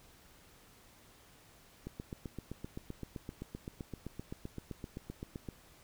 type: click train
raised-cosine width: 3 ms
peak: -28 dBFS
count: 29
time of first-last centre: 1.87-5.488 s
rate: 7.74 Hz
effects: pink hiss -61 dBFS RMS until 5.83 s